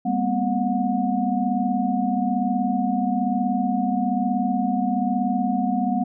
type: tone cluster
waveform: sine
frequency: 198 / 233.4 / 254.5 / 726 Hz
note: G3 / A#3 / C4 / F#5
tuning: +18 / +2 / -48 / -33 cents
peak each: -25 dBFS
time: 0.05-6.04 s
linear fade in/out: 10 ms
effects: none